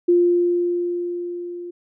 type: tone with level ramp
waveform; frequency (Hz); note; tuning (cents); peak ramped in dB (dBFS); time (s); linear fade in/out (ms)
sine; 350; F4; +4; -11 to -30; 0.08-1.71; 10
effects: none